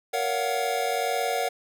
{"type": "chord", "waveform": "square", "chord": "Gb major seventh", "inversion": "first", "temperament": "equal with one note detuned", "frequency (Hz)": [466.2, 562.8, 698.5, 740], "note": ["Bb4", "Db5", "F5", "Gb5"], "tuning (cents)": [0, 26, 0, 0], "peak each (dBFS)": [-31, -32, -32, -29], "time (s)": [0.13, 1.49], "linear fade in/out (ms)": 10, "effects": []}